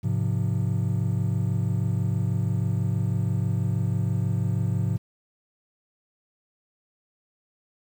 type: chord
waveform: triangle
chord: F minor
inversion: first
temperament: just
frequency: 104.77 / 130.96 / 174.61 Hz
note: Ab2 / C3 / F3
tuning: +16 / +2 / 0 cents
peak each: -23 / -25 / -27 dBFS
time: 0.03-4.98 s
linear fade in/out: 20 ms
effects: 9-bit